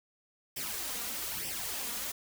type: noise with flanger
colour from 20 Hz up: white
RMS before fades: -37 dBFS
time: 0.56-2.12 s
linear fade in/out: 10 ms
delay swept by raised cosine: 0.36 to 4.26 ms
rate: 1.1 Hz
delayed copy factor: +0.7
effects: none